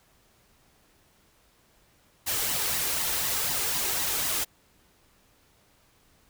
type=noise with flanger; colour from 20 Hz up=white; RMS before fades=-28 dBFS; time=2.26-4.45 s; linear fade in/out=20 ms; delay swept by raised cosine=1 to 2.5 ms; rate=4 Hz; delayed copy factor=+0.5; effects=pink hiss -63 dBFS RMS until 6.29 s